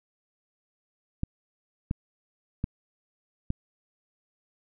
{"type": "clicks", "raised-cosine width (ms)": 5, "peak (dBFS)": -15, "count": 4, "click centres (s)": [1.234, 1.911, 2.641, 3.504], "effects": []}